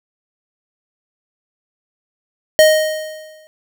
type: tone with exponential decay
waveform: square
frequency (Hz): 622.3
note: D#5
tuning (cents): 0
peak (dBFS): -5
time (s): 2.59-3.47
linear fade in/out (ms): 0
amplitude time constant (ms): 190
effects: none